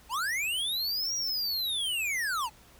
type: linear two-way sweep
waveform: square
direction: up then down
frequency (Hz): 820 to 5760 to 820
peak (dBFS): -29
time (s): 0.09-2.5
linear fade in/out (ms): 50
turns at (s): 1.15
effects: added 60 Hz sine -60 dBFS peak until 2.79 s + pink hiss -57 dBFS RMS until 2.79 s